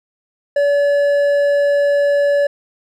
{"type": "tone with hard clipping", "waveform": "triangle", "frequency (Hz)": 572, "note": "D5", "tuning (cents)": -46, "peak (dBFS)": -13, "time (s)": [0.56, 2.47], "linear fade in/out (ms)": 5, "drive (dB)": 9, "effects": []}